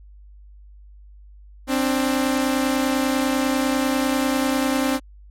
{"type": "tone pair together", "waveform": "sawtooth", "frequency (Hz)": [263.3, 293.4], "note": ["C4", "D4"], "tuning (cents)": [11, -2], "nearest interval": "major second", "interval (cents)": 187, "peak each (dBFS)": [-16, -20], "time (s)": [1.67, 5], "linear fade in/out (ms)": 50, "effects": ["added 50 Hz sine -42 dBFS peak until 5.3 s", "MP3 64 kbps"]}